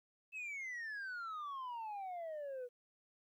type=exponential sweep; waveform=sine; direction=down; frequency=2640 to 480.5 Hz; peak=-39 dBFS; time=0.32-2.69 s; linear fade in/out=50 ms; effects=tanh soft clip ceiling -41 dBFS + 13-bit